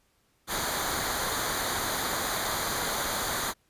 pink noise with comb filter, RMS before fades -30 dBFS, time 0.47-3.54 s, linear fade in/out 50 ms, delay 0.37 ms, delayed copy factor -0.7, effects pink hiss -69 dBFS RMS until 3.69 s + resampled to 32000 Hz

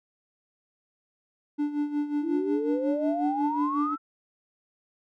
triangle tone with tremolo, 293.4 Hz, D4, 2 cents flat, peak -21 dBFS, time 1.58-3.96 s, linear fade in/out 20 ms, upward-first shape sine, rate 5.5 Hz, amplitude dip 70%
sine exponential sweep, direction up, 314.8 to 1350 Hz, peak -27 dBFS, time 2.21-3.98 s, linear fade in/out 50 ms
effects none

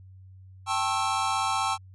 square chord, A dominant seventh, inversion third, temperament equal with one note detuned, 784 / 880 / 1084 / 1318.5 Hz, G5 / A5 / C#6 / E6, 0 / 0 / -39 / 0 cents, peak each -31 dBFS, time 0.66-1.78 s, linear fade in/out 50 ms, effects added 94 Hz sine -46 dBFS peak until 1.94 s + resampled to 24000 Hz

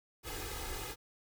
pink noise with comb filter, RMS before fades -41 dBFS, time 0.23-0.96 s, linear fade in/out 50 ms, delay 2.4 ms, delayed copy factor +0.85, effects none

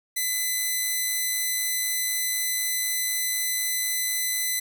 5% pulse tone, 2012 Hz, B6, 32 cents sharp, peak -14 dBFS, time 0.16-4.6 s, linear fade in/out 10 ms, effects none

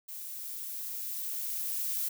violet noise with level ramp, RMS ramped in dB -42 to -32 dBFS, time 0.08-2.09 s, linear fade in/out 10 ms, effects none

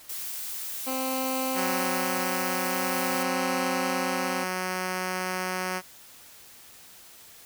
blue noise, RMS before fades -35 dBFS, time 0.09-3.23 s, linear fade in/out 5 ms
15% pulse tone with tremolo, 261.6 Hz, C4, in tune, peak -21 dBFS, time 0.86-4.45 s, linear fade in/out 20 ms, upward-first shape sine, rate 0.46 Hz, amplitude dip 40%
5% pulse tone, 184.4 Hz, F#3, 6 cents flat, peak -17 dBFS, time 1.54-5.82 s, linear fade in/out 50 ms
effects white hiss -50 dBFS RMS until 7.45 s

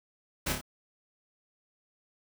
pink noise with echo, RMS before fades -31 dBFS, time 0.46-0.53 s, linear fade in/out 10 ms, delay 28 ms, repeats 3, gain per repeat -4 dB, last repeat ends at 0.614 s, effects none

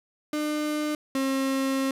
35% pulse tone pair in turn, 301.3 / 268.4 Hz, D4 / C4, +44 / +44 cents, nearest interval major second, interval 200 cents, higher first, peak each -24 / -22 dBFS, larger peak second, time 0.33-0.95 / 1.15-1.91 s, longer second, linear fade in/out 2 ms, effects resampled to 32000 Hz

